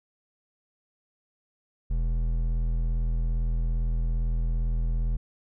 triangle tone with hard clipping, 41.2 Hz, E1, in tune, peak -25 dBFS, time 1.9-5.17 s, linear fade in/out 10 ms, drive 12 dB, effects none

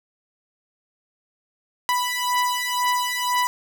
sawtooth beating tone pair, 987.8 / 989.8 Hz, B5 / B5, 0 / +4 cents, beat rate 2 Hz, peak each -20 dBFS, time 1.89-3.47 s, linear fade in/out 0 ms, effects none

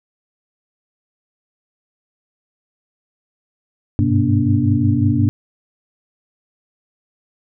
sine tone cluster, 98.1 / 103.7 / 126.9 / 237.5 / 289.6 Hz, G2 / G#2 / B2 / A#3 / D4, +2 / -2 / +47 / +33 / -24 cents, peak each -19 dBFS, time 3.99-5.29 s, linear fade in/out 0 ms, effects none

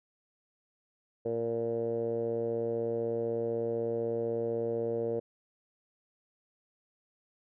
10% pulse tone with low-pass filter, 116 Hz, A#2, 8 cents flat, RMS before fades -32 dBFS, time 1.25-5.2 s, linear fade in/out 10 ms, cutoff 500 Hz, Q 6.8, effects none

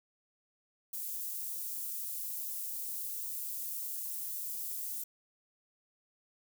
white high-pass noise, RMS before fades -39 dBFS, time 0.93-5.04 s, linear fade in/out 5 ms, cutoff 11000 Hz, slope 12 dB/octave, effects none

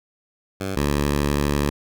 10% pulse tone pair in turn, 96 / 72.14 Hz, G2 / D2, -36 / -30 cents, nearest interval perfect fourth, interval 494 cents, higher first, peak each -17 / -11 dBFS, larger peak second, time 0.6-0.76 / 0.76-1.7 s, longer second, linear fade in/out 10 ms, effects none

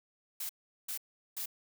blue noise bursts, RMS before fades -38 dBFS, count 3, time 0.4-1.459 s, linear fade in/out 5 ms, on 93 ms, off 390 ms, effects none

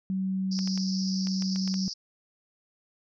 sine tone, 189.9 Hz, F#3, 45 cents sharp, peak -26 dBFS, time 0.1-1.88 s, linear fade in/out 0 ms
white band-pass noise, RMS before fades -37 dBFS, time 0.51-1.94 s, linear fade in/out 10 ms, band 4700 to 5600 Hz, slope 96 dB/octave
clicks, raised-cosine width 0.2 ms, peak -23 dBFS, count 8, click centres 0.59 / 0.675 / 0.776 / 1.271 / 1.423 / 1.56 / 1.677 / 1.741 s
effects none

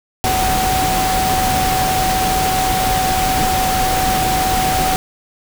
sine tone in noise, 752 Hz, F#5, 28 cents sharp, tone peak -16 dBFS, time 0.24-4.96 s, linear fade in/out 0 ms, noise pink, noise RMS -19 dBFS, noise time 0.24-4.96 s, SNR 0 dB, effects none

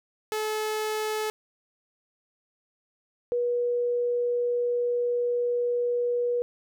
sawtooth / sine tone pair in turn, 430.9 / 483.7 Hz, A4 / B4, -36 / -36 cents, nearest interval major second, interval 200 cents, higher second, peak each -23 dBFS, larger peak neither, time 0.32-1.3 / 3.32-6.42 s, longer second, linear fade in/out 0 ms, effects none

